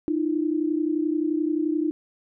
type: tone pair together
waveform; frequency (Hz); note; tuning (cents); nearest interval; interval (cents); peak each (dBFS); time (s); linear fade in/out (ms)
sine; 305.8 / 337.3; D#4 / E4; -30 / +40; major second; 170; -23 / -26; 0.08-1.91; 0
effects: none